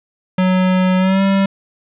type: tone with pitch glide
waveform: square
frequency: 185 to 195.1 Hz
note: F#3 to G3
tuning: 0 to -8 cents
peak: -12 dBFS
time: 0.38-1.46 s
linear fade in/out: 5 ms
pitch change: +92 cents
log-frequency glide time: 0.98-1.22 s
effects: resampled to 8000 Hz + 9-bit